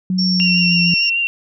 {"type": "tone with pitch glide", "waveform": "sine", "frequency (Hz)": [185, 173.61], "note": ["F#3", "F3"], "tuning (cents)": [0, -10], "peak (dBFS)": -15, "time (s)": [0.1, 0.94], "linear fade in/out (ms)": 2, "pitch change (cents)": -110, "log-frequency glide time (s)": [0.25, 0.78]}
{"type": "tone", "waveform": "sine", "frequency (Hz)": 5470, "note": "F8", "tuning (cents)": -37, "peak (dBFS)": -17, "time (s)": [0.18, 1.1], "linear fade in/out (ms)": 10}
{"type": "tone with vibrato", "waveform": "sine", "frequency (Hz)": 2752, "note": "F7", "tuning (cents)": -26, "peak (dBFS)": -15, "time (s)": [0.4, 1.27], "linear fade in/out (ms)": 0, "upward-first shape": "sine", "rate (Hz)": 6.6, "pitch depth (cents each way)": 22}
{"effects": []}